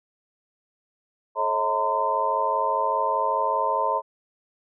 sine tone cluster, 434.2 / 544 / 637 / 918 / 1023 Hz, A4 / C#5 / D#5 / A#5 / C6, -23 / -33 / +41 / -27 / -39 cents, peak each -33 / -29 / -29 / -25 / -25 dBFS, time 1.35-4.02 s, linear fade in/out 50 ms, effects none

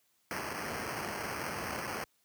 blue noise with sample-and-hold, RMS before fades -38 dBFS, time 0.31-2.04 s, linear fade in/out 0 ms, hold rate 3675 Hz, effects white hiss -73 dBFS RMS until 2.24 s + high-pass 80 Hz 12 dB/octave

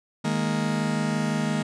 40% pulse chord, D# suspended fourth, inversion none, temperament just, 155.56 / 207.4 / 233.3 Hz, D#3 / G#3 / A#3, 0 / -2 / +2 cents, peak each -27 dBFS, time 0.24-1.63 s, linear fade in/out 10 ms, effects resampled to 22050 Hz

